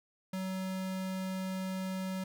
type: tone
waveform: square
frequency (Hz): 188.3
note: F#3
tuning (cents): +31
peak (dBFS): -35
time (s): 0.33-2.24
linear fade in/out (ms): 5
effects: none